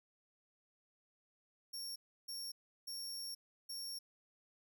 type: tone bursts at uneven times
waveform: sawtooth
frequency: 5510 Hz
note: F8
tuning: 24 cents flat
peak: -40 dBFS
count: 4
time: 1.73-1.96 / 2.28-2.52 / 2.87-3.35 / 3.69-3.99 s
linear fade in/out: 10 ms
effects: none